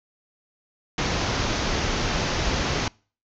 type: low-pass noise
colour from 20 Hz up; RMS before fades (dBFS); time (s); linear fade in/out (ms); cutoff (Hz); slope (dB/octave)
pink; -25; 0.98-2.88; 2; 6600; 96
effects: noise-tail reverb RT60 0.4 s tail -26 dB re dry